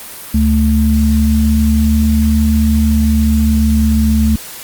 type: tone pair together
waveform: sine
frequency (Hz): 73.25 / 219.5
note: D2 / A3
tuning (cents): -4 / -4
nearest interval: octave + perfect fifth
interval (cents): 1900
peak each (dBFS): -11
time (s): 0.34-4.36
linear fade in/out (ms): 5
effects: white hiss -30 dBFS RMS until 4.63 s + Opus 32 kbps